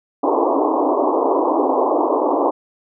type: band-pass noise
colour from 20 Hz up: pink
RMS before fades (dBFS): -17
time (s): 0.23-2.51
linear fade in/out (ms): 10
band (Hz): 270 to 1100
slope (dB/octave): 96
effects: none